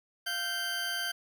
20% pulse tone pair together, 698.5 / 1559 Hz, F5 / G6, 0 / -10 cents, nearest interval octave + major second, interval 1390 cents, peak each -36 / -27 dBFS, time 0.26-1.12 s, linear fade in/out 10 ms, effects none

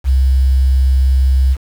sine tone with quantisation, 65.9 Hz, C2, 13 cents sharp, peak -8 dBFS, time 0.04-1.57 s, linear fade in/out 50 ms, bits 6, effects none

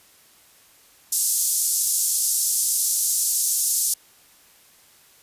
white band-pass noise, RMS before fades -22 dBFS, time 1.12-3.94 s, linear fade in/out 5 ms, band 5800 to 12000 Hz, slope 24 dB/octave, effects white hiss -54 dBFS RMS until 5.22 s + resampled to 32000 Hz

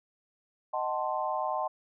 sine chord, D# diminished seventh, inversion none, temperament equal with one note detuned, 622.3 / 752.5 / 880 / 1046.5 Hz, D#5 / F#5 / A5 / C6, 0 / +29 / 0 / 0 cents, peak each -34 dBFS, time 0.73-1.68 s, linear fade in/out 10 ms, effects none

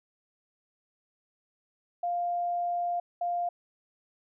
sine tone bursts at uneven times, 700 Hz, F5, 4 cents sharp, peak -27 dBFS, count 2, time 2.03-3 / 3.21-3.49 s, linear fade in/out 5 ms, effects none

